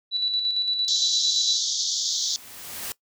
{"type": "tone with tremolo", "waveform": "sine", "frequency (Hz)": 3951, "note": "B7", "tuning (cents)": 0, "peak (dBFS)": -20, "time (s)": [0.11, 1.61], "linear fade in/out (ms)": 50, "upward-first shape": "square", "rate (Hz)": 8.8, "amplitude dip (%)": 40}
{"type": "band-pass noise", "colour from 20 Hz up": "white", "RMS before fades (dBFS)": -26, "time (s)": [0.88, 2.36], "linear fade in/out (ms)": 0, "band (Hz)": [3400, 6800], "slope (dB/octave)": 96}
{"type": "noise with exponential growth", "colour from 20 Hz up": "white", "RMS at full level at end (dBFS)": -31, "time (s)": [1.54, 2.92], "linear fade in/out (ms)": 0, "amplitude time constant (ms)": 300}
{"effects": ["noise-tail reverb RT60 0.1 s tail -20 dB re dry"]}